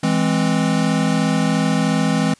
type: chord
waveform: square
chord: E augmented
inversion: none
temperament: equal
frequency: 164.81 / 207.7 / 261.6 Hz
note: E3 / G#3 / B#3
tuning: 0 / 0 / 0 cents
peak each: -20 / -21 / -21 dBFS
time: 0.03-2.34 s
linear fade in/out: 5 ms
effects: white hiss -52 dBFS RMS until 2.39 s + resampled to 22050 Hz